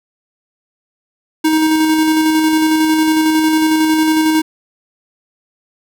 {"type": "tone with tremolo", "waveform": "square", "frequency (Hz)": 314.4, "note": "D#4", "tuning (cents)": 18, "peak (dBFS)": -10, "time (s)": [1.44, 4.42], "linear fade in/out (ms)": 10, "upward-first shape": "square", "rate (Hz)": 11, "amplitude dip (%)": 25, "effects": []}